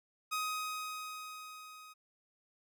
sawtooth tone with level ramp, 1256 Hz, D#6, 16 cents sharp, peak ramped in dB -29 to -48 dBFS, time 0.31-1.94 s, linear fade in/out 20 ms, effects none

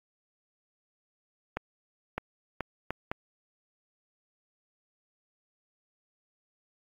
accelerating click train, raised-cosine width 0.5 ms, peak -16 dBFS, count 5, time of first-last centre 1.57-3.115 s, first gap 610 ms, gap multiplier 0.7, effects AAC 32 kbps

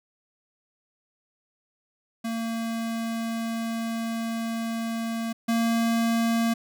square tone pair in turn, 228 / 229.7 Hz, A#3 / A#3, -38 / -25 cents, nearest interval unison, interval 13 cents, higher second, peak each -28 / -22 dBFS, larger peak second, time 2.24-5.33 / 5.48-6.54 s, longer first, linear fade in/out 10 ms, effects none

